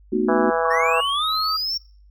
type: chord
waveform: sine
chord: B dominant seventh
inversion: third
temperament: just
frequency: 222.2 / 246.9 / 308.7 / 370.4 Hz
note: A3 / B3 / D#4 / F#4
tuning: +17 / 0 / -14 / +2 cents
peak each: -24 / -25 / -25 / -21 dBFS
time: 0.12-0.51 s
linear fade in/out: 10 ms
type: harmonic tone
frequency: 164.81 Hz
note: E3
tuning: in tune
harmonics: 3 / 4 / 5 / 6 / 7 / 8 / 9 / 10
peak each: -22 / -24 / -26 / -28 / -29 / -30 / -31 / -32 dBFS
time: 0.28-1.01 s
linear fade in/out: 10 ms
type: tone with pitch glide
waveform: sine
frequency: 1119 to 1270.6 Hz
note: C#6 to D#6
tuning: +16 to +36 cents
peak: -22 dBFS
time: 0.64-1.57 s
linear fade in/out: 10 ms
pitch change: +220 cents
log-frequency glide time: 1.13-1.24 s
type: linear sweep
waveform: triangle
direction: up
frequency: 1750 to 5550 Hz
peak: -21 dBFS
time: 0.7-1.78 s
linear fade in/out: 10 ms
effects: noise-tail reverb RT60 0.5 s tail -26 dB re dry + added 50 Hz sine -47 dBFS peak until 2.1 s